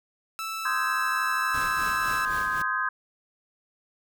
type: tone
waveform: sawtooth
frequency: 1318.5 Hz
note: E6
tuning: in tune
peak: -27 dBFS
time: 0.39-2.25 s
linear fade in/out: 0 ms
type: chord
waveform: sine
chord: Ab major seventh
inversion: first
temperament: just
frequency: 1038.3 / 1245.9 / 1557.4 / 1661.2 Hz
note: C6 / Eb6 / G6 / Ab6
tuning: -14 / +2 / -12 / 0 cents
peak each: -30 dBFS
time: 0.65-2.89 s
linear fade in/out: 5 ms
type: noise with tremolo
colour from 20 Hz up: pink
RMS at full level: -38 dBFS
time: 1.54-2.62 s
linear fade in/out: 0 ms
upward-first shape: sine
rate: 3.9 Hz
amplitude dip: 55%
effects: none